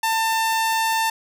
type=tone; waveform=sawtooth; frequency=895 Hz; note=A5; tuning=29 cents sharp; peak=-15 dBFS; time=0.03-1.1 s; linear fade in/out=5 ms; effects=none